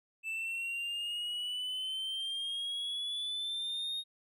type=exponential sweep; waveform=triangle; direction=up; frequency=2636 to 3729 Hz; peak=-33 dBFS; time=0.23-4.04 s; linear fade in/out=50 ms; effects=none